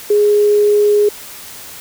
sine tone, 415.3 Hz, G#4, in tune, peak -8 dBFS, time 0.1-1.09 s, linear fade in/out 5 ms, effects white hiss -33 dBFS RMS until 1.8 s

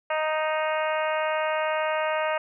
harmonic tone, 311.1 Hz, D#4, in tune, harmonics 2 / 3 / 4 / 5 / 6 / 7 / 8 / 9, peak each -26 / -30 / -32 / -34 / -36 / -37 / -38 / -39 dBFS, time 0.1-2.38 s, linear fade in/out 5 ms, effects none

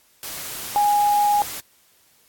sine tone in noise, 825 Hz, G#5, 12 cents flat, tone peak -15 dBFS, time 0.76-1.42 s, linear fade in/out 0 ms, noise white, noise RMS -32 dBFS, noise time 0.23-1.6 s, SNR +14 dB, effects white hiss -58 dBFS RMS until 2.28 s + AAC 64 kbps

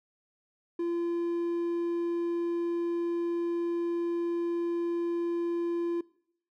triangle tone, 342.1 Hz, F4, 36 cents flat, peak -26 dBFS, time 0.79-6.01 s, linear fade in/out 5 ms, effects noise-tail reverb RT60 0.7 s tail -22 dB re dry

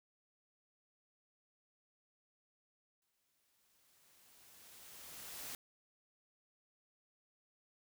white noise with exponential growth, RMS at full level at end -45 dBFS, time 3.02-5.55 s, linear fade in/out 1 ms, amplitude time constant 550 ms, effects none

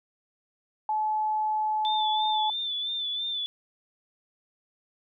sine tone, 860 Hz, A5, 40 cents flat, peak -24 dBFS, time 0.89-2.5 s, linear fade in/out 2 ms
sine tone with vibrato, 3520 Hz, A7, in tune, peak -28 dBFS, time 1.85-3.46 s, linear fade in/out 0 ms, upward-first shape sine, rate 3 Hz, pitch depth 46 cents each way
effects none

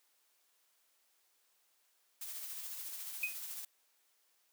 blue noise with tremolo, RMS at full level -43 dBFS, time 2.21-3.65 s, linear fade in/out 5 ms, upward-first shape sine, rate 14 Hz, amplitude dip 35%
sine tone with exponential decay, 2505 Hz, D#7, 11 cents sharp, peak -29 dBFS, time 3.23-3.38 s, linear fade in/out 5 ms, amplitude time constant 31 ms
effects white hiss -74 dBFS RMS until 4.52 s + high-pass 400 Hz 12 dB/octave

